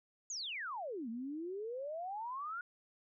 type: exponential two-way sweep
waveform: sine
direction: down then up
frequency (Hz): 7030 to 220 to 1458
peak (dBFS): -39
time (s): 0.3-2.61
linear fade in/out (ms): 2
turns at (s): 1.09
effects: none